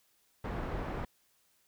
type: low-pass noise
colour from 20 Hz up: pink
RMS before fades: -37 dBFS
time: 0.44-1.05 s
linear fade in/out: 5 ms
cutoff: 1400 Hz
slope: 12 dB/octave
effects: white hiss -71 dBFS RMS until 1.67 s

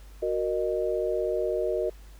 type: chord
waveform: sine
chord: D# minor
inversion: first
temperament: equal with one note detuned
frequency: 370 / 466.2 / 614.4 Hz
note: F#4 / A#4 / D#5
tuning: 0 / 0 / -22 cents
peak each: -29 dBFS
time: 0.22-1.9 s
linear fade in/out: 10 ms
effects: added 50 Hz sine -45 dBFS peak until 2.19 s + pink hiss -57 dBFS RMS until 2.19 s

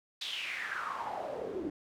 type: noise with band-pass filter sweep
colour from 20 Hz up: pink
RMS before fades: -38 dBFS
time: 0.21-1.7 s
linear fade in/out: 5 ms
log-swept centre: 3800 to 300 Hz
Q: 5.8
effects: none

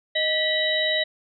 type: tone cluster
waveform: sine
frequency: 622 / 1950 / 3032 / 3847 Hz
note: D#5 / B6 / F#7 / B7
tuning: -1 / -23 / +42 / -46 cents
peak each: -26 / -25 / -31 / -24 dBFS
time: 0.15-1.04 s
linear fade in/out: 10 ms
effects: none

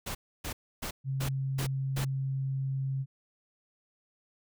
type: noise bursts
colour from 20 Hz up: pink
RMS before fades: -36 dBFS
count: 6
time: 0.06-2.05 s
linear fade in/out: 10 ms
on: 90 ms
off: 290 ms
type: tone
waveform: sine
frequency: 134.6 Hz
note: C3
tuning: 49 cents sharp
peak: -29 dBFS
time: 1.04-3.06 s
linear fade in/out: 50 ms
effects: none

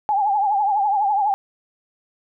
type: tone with vibrato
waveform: sine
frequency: 816 Hz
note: G#5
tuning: 31 cents flat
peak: -16 dBFS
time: 0.09-1.34 s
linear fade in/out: 0 ms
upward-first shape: triangle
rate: 12 Hz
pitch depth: 110 cents each way
effects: none

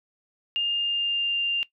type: tone with pitch glide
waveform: sine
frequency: 2816 to 2793 Hz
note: F7 to F7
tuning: +14 to -1 cents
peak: -22 dBFS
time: 0.56-1.63 s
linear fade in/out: 0 ms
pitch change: -15 cents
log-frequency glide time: 0.72-1.4 s
effects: noise-tail reverb RT60 0.1 s tail -18 dB re dry

